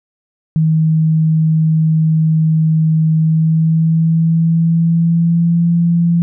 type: tone with pitch glide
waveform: sine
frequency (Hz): 158.7 to 170.09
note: D#3 to F3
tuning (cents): +35 to -45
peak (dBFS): -9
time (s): 0.56-6.22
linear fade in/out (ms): 0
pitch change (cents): +120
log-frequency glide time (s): 3.14-5.69
effects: none